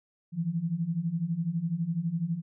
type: beating tone pair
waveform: sine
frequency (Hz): 160 / 172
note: D#3 / F3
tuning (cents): +49 / -26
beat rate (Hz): 12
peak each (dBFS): -32 / -29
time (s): 0.32-2.42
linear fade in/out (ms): 50
effects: none

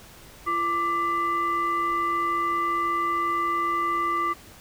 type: tone with frequency modulation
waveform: sine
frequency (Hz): 1174.7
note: D6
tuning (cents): 0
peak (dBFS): -22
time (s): 0.46-4.34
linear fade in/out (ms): 20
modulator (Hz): 833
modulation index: 0.6
effects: pink hiss -48 dBFS RMS until 4.6 s

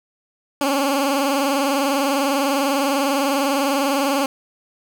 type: tone with vibrato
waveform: 15% pulse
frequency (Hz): 277.2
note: C#4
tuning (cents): 0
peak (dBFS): -11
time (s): 0.61-4.26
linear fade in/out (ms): 2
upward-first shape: sine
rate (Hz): 20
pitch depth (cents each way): 81
effects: none

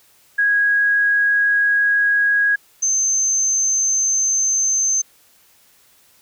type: tone pair in turn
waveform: sine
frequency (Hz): 1651 / 6248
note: G#6 / G8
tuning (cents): -11 / -7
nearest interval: octave + major seventh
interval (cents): 2304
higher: second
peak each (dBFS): -13 / -15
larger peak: first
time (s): 0.38-2.56 / 2.82-5.02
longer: second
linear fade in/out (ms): 10
effects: white hiss -54 dBFS RMS until 6.21 s

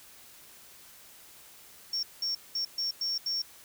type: tone bursts at uneven times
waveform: sine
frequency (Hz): 5490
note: F8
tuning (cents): -31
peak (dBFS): -26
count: 6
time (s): 1.93-2.03 / 2.22-2.35 / 2.55-2.65 / 2.78-2.91 / 3.01-3.18 / 3.26-3.42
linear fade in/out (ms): 5
effects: tanh soft clip ceiling -27 dBFS + white hiss -53 dBFS RMS until 3.64 s

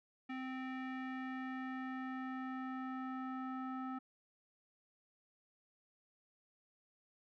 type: tone with low-pass filter sweep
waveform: square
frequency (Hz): 260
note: C4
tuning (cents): -11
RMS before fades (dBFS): -43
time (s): 0.29-3.99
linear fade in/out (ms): 10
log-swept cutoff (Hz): 2200 to 1300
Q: 2.7
effects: none

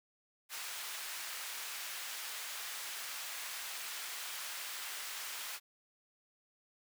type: high-pass noise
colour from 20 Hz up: pink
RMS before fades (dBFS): -43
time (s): 0.49-5.6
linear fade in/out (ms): 50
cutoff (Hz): 1400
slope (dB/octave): 12
effects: none

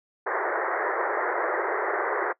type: band-pass noise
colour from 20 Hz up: pink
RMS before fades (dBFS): -27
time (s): 0.26-2.33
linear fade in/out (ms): 10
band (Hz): 350 to 2000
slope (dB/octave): 96
effects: noise-tail reverb RT60 0.1 s tail -21 dB re dry

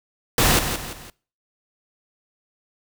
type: noise with echo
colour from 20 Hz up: pink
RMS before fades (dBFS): -17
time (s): 0.38-0.59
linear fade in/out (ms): 2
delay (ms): 170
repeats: 3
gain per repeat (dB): -8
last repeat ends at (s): 1.1
effects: noise-tail reverb RT60 0.4 s tail -23 dB re dry

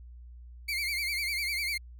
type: tone with vibrato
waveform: 30% pulse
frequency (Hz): 2217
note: C#7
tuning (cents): 0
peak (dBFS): -27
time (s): 0.68-1.78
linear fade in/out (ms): 10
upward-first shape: sine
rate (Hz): 10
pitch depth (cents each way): 100
effects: added 60 Hz sine -45 dBFS peak until 1.99 s

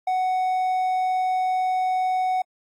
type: tone with hard clipping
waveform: triangle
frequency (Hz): 743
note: F#5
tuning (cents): +7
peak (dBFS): -21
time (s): 0.07-2.42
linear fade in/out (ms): 5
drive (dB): 6
effects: AAC 64 kbps

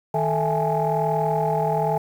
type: tone cluster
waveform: sine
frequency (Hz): 157 / 437.7 / 658 / 816 / 857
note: D#3 / A4 / E5 / G#5 / A5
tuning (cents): +16 / -9 / -3 / -31 / -46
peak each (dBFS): -25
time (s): 0.14-1.98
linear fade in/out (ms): 5
effects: tanh soft clip ceiling -12 dBFS + 8-bit

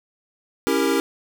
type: chord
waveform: square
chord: C# diminished seventh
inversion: none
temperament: equal with one note detuned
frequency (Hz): 277.2 / 329.6 / 397 / 466.2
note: C#4 / E4 / G4 / Bb4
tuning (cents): 0 / 0 / +22 / 0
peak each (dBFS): -24 / -25 / -24 / -25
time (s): 0.67-1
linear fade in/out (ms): 0
effects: none

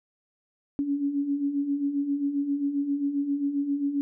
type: beating tone pair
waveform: sine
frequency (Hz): 277.2 / 284.7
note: C#4 / C#4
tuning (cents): 0 / +46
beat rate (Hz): 7.5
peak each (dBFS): -32 / -25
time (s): 0.79-4.01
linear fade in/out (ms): 0
effects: none

